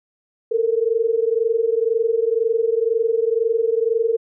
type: tone pair together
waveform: sine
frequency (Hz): 444.9 / 466.9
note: A4 / A#4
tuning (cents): +19 / +3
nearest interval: minor second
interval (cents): 84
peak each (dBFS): -19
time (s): 0.51-4.17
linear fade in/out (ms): 10
effects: none